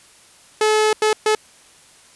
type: tone bursts at uneven times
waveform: sawtooth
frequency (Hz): 430.2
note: A4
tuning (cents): -39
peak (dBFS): -10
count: 3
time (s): 0.61-0.93 / 1.02-1.13 / 1.26-1.35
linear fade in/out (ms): 2
effects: white hiss -49 dBFS RMS until 2.15 s + resampled to 24000 Hz